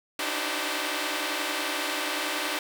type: tone cluster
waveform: 5% pulse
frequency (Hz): 291.1 / 301.7 / 322.3 / 384.3 / 520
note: D4 / D4 / E4 / G4 / C5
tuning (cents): -15 / +47 / -39 / -34 / -11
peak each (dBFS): -23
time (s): 0.19-2.59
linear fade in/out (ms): 2
effects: none